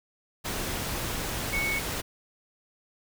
sine tone in noise, 2217 Hz, C#7, in tune, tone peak -27 dBFS, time 1.52-1.8 s, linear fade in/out 20 ms, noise pink, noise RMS -32 dBFS, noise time 0.44-2.02 s, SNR +2 dB, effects none

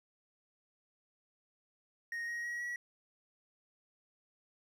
triangle tone with pitch steps, 1864.7 / 1885.3 / 1906.1 / 1927.1 Hz, A#6 / A#6 / A#6 / B6, 0 / +19 / +38 / -43 cents, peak -35 dBFS, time 2.12-2.76 s, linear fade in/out 2 ms, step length 160 ms, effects none

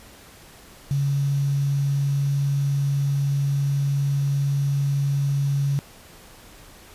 sine tone with quantisation, 140.1 Hz, C#3, 19 cents sharp, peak -19 dBFS, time 0.91-5.79 s, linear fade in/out 0 ms, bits 7, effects pink hiss -47 dBFS RMS until 6.94 s + resampled to 32000 Hz

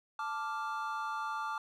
triangle chord, D minor, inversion second, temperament equal, 880 / 1174.7 / 1396.9 Hz, A5 / D6 / F6, 0 / 0 / 0 cents, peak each -37 / -36 / -39 dBFS, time 0.19-1.58 s, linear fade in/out 2 ms, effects none

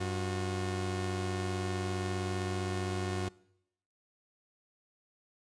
sawtooth tone pair together, 95.31 / 361.6 Hz, G2 / F#4, -48 / -40 cents, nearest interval octave + major seventh, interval 2308 cents, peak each -30 / -33 dBFS, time 0-3.29 s, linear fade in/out 10 ms, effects noise-tail reverb RT60 0.8 s tail -23 dB re dry + resampled to 22050 Hz

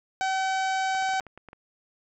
harmonic tone, 763 Hz, G5, 47 cents flat, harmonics 1 / 2 / 3 / 4 / 5 / 6 / 7 / 8 / 9 / 10, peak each -25 / -31 / -37 / -42 / -42 / -44 / -47 / -45 / -47 / -49 dBFS, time 0.21-1.2 s, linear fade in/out 0 ms
clicks, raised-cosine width 0.5 ms, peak -30 dBFS, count 9, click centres 0.95 / 1.024 / 1.091 / 1.136 / 1.207 / 1.267 / 1.376 / 1.487 / 1.531 s
effects none

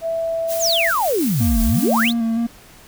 sine tone with pitch glide, 659.3 to 668.5 Hz, E5 to E5, 0 to +24 cents, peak -19 dBFS, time 0.01-0.92 s, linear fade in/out 50 ms, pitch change +24 cents, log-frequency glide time 0.47-0.81 s
blue noise with tremolo, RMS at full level -27 dBFS, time 0.47-2.14 s, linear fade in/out 50 ms, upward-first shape sine, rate 5.4 Hz, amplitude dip 25%
sine exponential two-way sweep, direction down then up, 7860 to 38.89 to 4662 Hz, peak -16 dBFS, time 0.59-2.13 s, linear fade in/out 50 ms, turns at 1.62 s
triangle tone with vibrato, 230 Hz, A#3, 23 cents flat, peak -15 dBFS, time 1.4-2.47 s, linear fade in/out 10 ms, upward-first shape square, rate 3.1 Hz, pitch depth 24 cents each way
effects pink hiss -45 dBFS RMS until 2.87 s

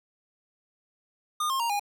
square tone with pitch steps, 1218 / 1066.5 / 933.8 / 817.6 Hz, D#6 / C6 / A#5 / G#5, -37 / +33 / +3 / -27 cents, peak -26 dBFS, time 1.4-1.796 s, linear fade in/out 5 ms, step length 99 ms, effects none

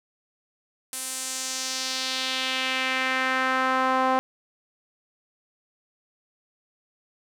sawtooth tone with band-pass filter sweep, 260.3 Hz, C4, 9 cents flat, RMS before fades -26 dBFS, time 0.93-4.19 s, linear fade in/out 0 ms, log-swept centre 10000 to 900 Hz, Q 1.8, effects none

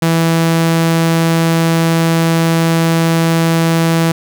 sawtooth tone, 164.81 Hz, E3, in tune, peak -6 dBFS, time 0.02-4.12 s, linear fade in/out 5 ms, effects none

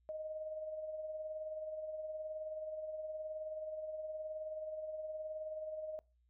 sine tone with tremolo, 622.3 Hz, D#5, in tune, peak -38 dBFS, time 0.09-5.99 s, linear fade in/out 0 ms, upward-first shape triangle, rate 19 Hz, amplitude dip 50%, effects noise-tail reverb RT60 0.3 s tail -25 dB re dry + added 60 Hz sine -70 dBFS peak until 6.29 s

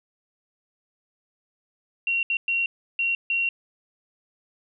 sine tone bursts at uneven times, 2744 Hz, F7, 31 cents flat, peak -21 dBFS, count 5, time 2.07-2.23 / 2.3-2.37 / 2.48-2.66 / 2.99-3.15 / 3.3-3.49 s, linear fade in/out 2 ms, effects none

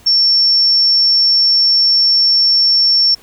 sine tone, 5440 Hz, F8, 46 cents flat, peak -8 dBFS, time 0.06-3.15 s, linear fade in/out 10 ms, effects pink hiss -45 dBFS RMS until 3.22 s

